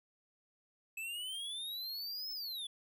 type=exponential two-way sweep; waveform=square; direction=up then down; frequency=2592 to 5274 to 3395 Hz; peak=-40 dBFS; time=0.97-2.67 s; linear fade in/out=5 ms; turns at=2.32 s; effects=none